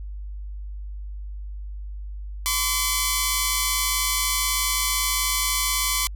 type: tone pair together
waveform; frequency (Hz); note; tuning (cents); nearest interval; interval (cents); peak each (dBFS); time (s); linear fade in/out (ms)
5% pulse; 1024 / 1147.2; C6 / D6; -38 / -41; major second; 197; -12; 2.46-6.07; 0
effects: added 50 Hz sine -31 dBFS peak until 6.15 s